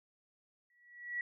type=tone with exponential growth; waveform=sine; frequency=1934 Hz; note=B6; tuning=37 cents flat; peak=-32 dBFS; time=0.7-1.21 s; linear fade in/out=2 ms; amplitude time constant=110 ms; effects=none